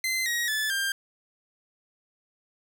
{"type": "tone with pitch steps", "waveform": "sawtooth", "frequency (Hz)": [2065, 1893.6, 1736.5, 1592.3], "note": ["C7", "A#6", "A6", "G6"], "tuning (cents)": [-23, 27, -23, 27], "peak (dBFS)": -22, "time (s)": [0.04, 0.92], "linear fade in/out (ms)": 2, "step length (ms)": 220, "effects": []}